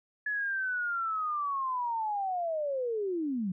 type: linear sweep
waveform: sine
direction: down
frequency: 1711 to 174.6 Hz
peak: -29 dBFS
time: 0.26-3.52 s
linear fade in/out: 5 ms
effects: none